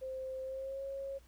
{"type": "tone with pitch glide", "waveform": "sine", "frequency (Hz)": [523.3, 546.2], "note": ["C5", "C#5"], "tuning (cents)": [0, -26], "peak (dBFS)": -38, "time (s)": [0.01, 1.19], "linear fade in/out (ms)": 20, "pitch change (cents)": 74, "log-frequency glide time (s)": [0.42, 0.83], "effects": ["added 60 Hz sine -59 dBFS peak until 1.27 s", "pink hiss -67 dBFS RMS until 1.27 s"]}